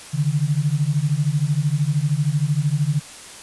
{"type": "beating tone pair", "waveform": "sine", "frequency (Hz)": [140.8, 153.8], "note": ["C#3", "D#3"], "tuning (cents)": [27, -20], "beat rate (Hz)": 13, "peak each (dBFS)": -20, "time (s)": [0.13, 3], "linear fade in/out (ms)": 20, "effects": ["white hiss -39 dBFS RMS until 3.42 s", "resampled to 24000 Hz"]}